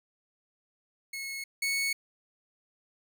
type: tone pair in turn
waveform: sawtooth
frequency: 2184 / 2211 Hz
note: C#7 / C#7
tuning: -26 / -5 cents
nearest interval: unison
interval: 21 cents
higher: second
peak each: -32 / -24 dBFS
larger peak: second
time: 1.13-1.44 / 1.62-1.93 s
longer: neither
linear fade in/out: 5 ms
effects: none